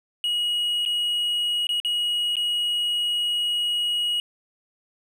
triangle tone with dropouts, 2900 Hz, F#7, 35 cents flat, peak -20 dBFS, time 0.24-4.2 s, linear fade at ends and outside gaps 1 ms, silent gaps 0.852-0.86 / 1.669-1.691 / 1.801-1.848 / 2.356-2.367 s, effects none

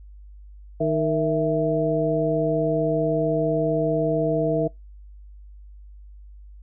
harmonic tone with a mistuned harmonic, 155.56 Hz, D#3, in tune, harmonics 1 / 2 / 3 / 4, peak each -26 / -26 / -24 / -23 dBFS, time 0.8-4.68 s, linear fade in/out 10 ms, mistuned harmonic 4, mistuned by +96 cents, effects noise-tail reverb RT60 0.2 s tail -26 dB re dry + added 50 Hz sine -41 dBFS peak until 6.62 s

